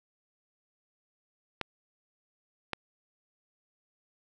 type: clicks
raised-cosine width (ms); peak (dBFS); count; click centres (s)
0.3; -15; 2; 1.613 / 2.733
effects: none